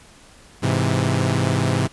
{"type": "chord", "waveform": "sawtooth", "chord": "Ab augmented", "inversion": "none", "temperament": "equal", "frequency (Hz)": [103.83, 130.81, 164.81], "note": ["Ab2", "C3", "E3"], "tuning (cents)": [0, 0, 0], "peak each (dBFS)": [-18, -17, -20], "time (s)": [0.62, 1.88], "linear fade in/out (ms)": 20, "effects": ["pink hiss -48 dBFS RMS until 1.92 s", "resampled to 24000 Hz"]}